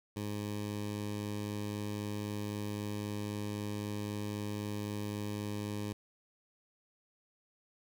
15% pulse tone with notch filter, 103.83 Hz, G#2, in tune, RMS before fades -38 dBFS, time 0.16-5.93 s, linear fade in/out 5 ms, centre 1400 Hz, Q 1.5, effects none

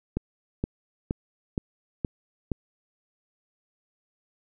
click train, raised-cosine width 3 ms, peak -13 dBFS, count 6, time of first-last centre 0.17-2.517 s, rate 2.13 Hz, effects none

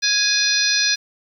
harmonic tone with a mistuned harmonic, 830.6 Hz, G#5, in tune, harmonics 2 / 3 / 4 / 5 / 6 / 7, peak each -23 / -24 / -26 / -21 / -22 / -23 dBFS, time 0.02-0.96 s, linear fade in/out 20 ms, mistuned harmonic 4, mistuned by +110 cents, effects 8-bit

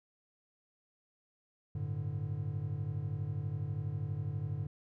triangle chord, G suspended second, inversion none, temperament just, 98 / 110.25 / 147 Hz, G2 / A2 / D3, 0 / +4 / +2 cents, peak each -37 / -37 / -36 dBFS, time 1.75-4.67 s, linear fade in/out 5 ms, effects none

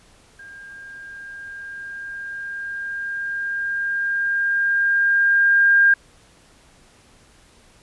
sine tone with level ramp, 1606 Hz, G6, 41 cents sharp, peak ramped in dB -38 to -10 dBFS, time 0.39-5.94 s, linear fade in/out 5 ms, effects pink hiss -53 dBFS RMS until 7.82 s + resampled to 24000 Hz

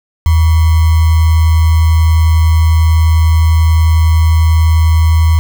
sine tone with sample-and-hold, 80.6 Hz, E2, 38 cents flat, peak -5 dBFS, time 0.26-5.39 s, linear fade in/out 0 ms, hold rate 1050 Hz, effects none

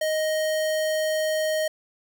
square tone, 624 Hz, D#5, 5 cents sharp, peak -23 dBFS, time 0.01-1.68 s, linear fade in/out 5 ms, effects none

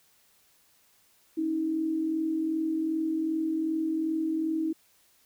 sine tone pair together, 277.2 / 319.8 Hz, C#4 / D#4, 0 / +48 cents, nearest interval major second, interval 248 cents, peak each -36 / -26 dBFS, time 1.37-4.73 s, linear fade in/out 10 ms, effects white hiss -64 dBFS RMS until 5.25 s

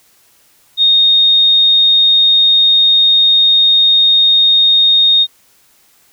sine tone, 3700 Hz, A#7, 14 cents flat, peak -6 dBFS, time 0.77-5.27 s, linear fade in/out 50 ms, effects white hiss -51 dBFS RMS until 6.12 s

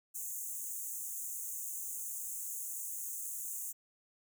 pink high-pass noise, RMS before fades -41 dBFS, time 0.14-3.73 s, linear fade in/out 20 ms, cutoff 6400 Hz, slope 96 dB/octave, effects none

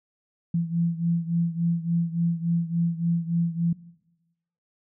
sine beating tone pair, 168 / 171.5 Hz, E3 / F3, +33 / -31 cents, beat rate 3.5 Hz, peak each -24 / -28 dBFS, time 0.54-3.73 s, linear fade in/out 5 ms, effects noise-tail reverb RT60 1.0 s tail -20 dB re dry

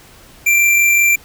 square tone with amplitude modulation, 2358 Hz, D7, 6 cents sharp, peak -9 dBFS, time 0.46-1.16 s, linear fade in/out 10 ms, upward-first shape sine, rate 45.3 Hz, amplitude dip 25%, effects pink hiss -43 dBFS RMS until 1.24 s

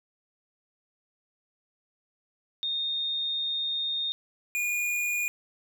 sine / square tone pair in turn, 3676 / 2437 Hz, A#7 / D#7, -25 / -37 cents, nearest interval perfect fifth, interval 712 cents, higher first, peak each -27 dBFS, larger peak neither, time 2.63-4.12 / 4.55-5.28 s, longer first, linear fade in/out 0 ms, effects none

